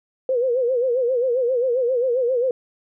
sine tone with vibrato, 498 Hz, B4, 14 cents sharp, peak -17 dBFS, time 0.29-2.51 s, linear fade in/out 2 ms, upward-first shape sine, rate 7.5 Hz, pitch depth 110 cents each way, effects none

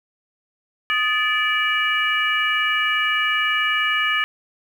harmonic tone with a mistuned harmonic, 581 Hz, D5, 19 cents flat, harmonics 2 / 3 / 4 / 5, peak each -24 / -22 / -23 / -24 dBFS, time 0.9-4.24 s, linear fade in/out 0 ms, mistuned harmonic 2, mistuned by +120 cents, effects 8-bit

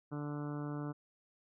harmonic tone, 146.83 Hz, D3, in tune, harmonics 1 / 2 / 3 / 4 / 5 / 6 / 7 / 8 / 9 / 10, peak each -40 / -41 / -49 / -52 / -55 / -56 / -55 / -55 / -54 / -58 dBFS, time 0.11-0.93 s, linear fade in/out 20 ms, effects none

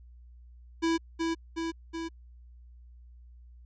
square tone with echo, 329.6 Hz, E4, in tune, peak -25 dBFS, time 0.82-0.98 s, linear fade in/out 20 ms, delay 370 ms, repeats 3, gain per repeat -3 dB, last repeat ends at 2.09 s, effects added 60 Hz sine -49 dBFS peak until 3.65 s + resampled to 16000 Hz

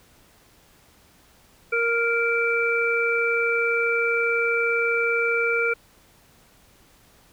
harmonic tone, 466.2 Hz, A#4, in tune, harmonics 1 / 3 / 5, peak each -24 / -24 / -24 dBFS, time 1.72-5.74 s, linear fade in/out 10 ms, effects pink hiss -56 dBFS RMS until 7.32 s

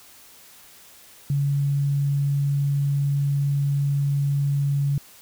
sine tone, 141.2 Hz, C#3, 32 cents sharp, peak -19 dBFS, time 1.3-4.98 s, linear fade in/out 2 ms, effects white hiss -49 dBFS RMS until 5.21 s

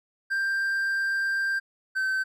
triangle tone pair in turn, 1582 / 1540.5 Hz, G6 / G6, +15 / -31 cents, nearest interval unison, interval 46 cents, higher first, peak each -22 dBFS, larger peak neither, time 0.3-1.6 / 1.95-2.24 s, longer first, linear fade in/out 20 ms, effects none

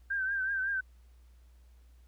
sine tone with vibrato, 1568 Hz, G6, in tune, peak -29 dBFS, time 0.1-0.81 s, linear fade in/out 10 ms, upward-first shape triangle, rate 5.4 Hz, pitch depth 67 cents each way, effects added 60 Hz sine -55 dBFS peak until 2.07 s + pink hiss -72 dBFS RMS until 2.07 s

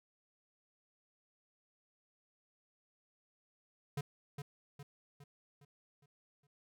square tone with echo, 142.9 Hz, D3, 47 cents flat, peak -36 dBFS, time 3.97-4.01 s, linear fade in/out 5 ms, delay 410 ms, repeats 6, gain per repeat -6 dB, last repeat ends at 6.47 s, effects none

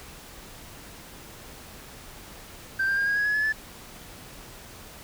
sine tone with pitch steps, 1566 / 1589.7 / 1613.8 / 1638.2 / 1663 / 1688.1 / 1713.7 / 1739.6 Hz, G6 / G6 / G6 / G#6 / G#6 / G#6 / A6 / A6, -2 / +24 / +50 / -24 / +2 / +28 / -46 / -20 cents, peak -20 dBFS, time 2.79-3.526 s, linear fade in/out 10 ms, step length 92 ms, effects tanh soft clip ceiling -20 dBFS + pink hiss -45 dBFS RMS until 5.03 s

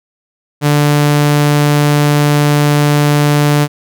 sawtooth tone, 146.83 Hz, D3, in tune, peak -4 dBFS, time 0.61-3.68 s, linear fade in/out 50 ms, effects none

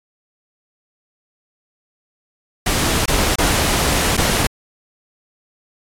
pink noise with dropouts, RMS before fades -17 dBFS, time 2.66-4.47 s, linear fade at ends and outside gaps 5 ms, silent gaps 3.058-3.079 / 3.357-3.383 / 4.169-4.175 s, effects low-pass 12000 Hz 12 dB/octave + AAC 64 kbps

